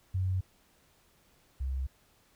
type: tone pair in turn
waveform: sine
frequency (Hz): 93.3 / 65.97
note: F#2 / C2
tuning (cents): +15 / +15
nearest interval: tritone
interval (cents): 600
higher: first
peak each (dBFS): -27 / -30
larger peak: first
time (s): 0.14-0.41 / 1.6-1.87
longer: neither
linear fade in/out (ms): 10
effects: pink hiss -66 dBFS RMS until 2.35 s